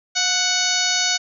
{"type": "harmonic tone with a mistuned harmonic", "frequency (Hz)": 741, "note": "F#5", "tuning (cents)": 2, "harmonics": [1, 2, 3, 4, 5, 6, 7, 8, 9], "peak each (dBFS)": [-30, -26, -27, -28, -25, -24, -28, -25, -27], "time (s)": [0.15, 1.18], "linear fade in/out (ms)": 20, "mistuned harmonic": 1, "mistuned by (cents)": -49, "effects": []}